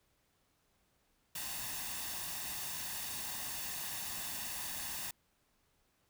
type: noise with comb filter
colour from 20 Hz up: white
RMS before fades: -41 dBFS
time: 1.35-5.11 s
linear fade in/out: 5 ms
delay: 1.1 ms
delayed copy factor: +0.55
effects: pink hiss -75 dBFS RMS until 6.09 s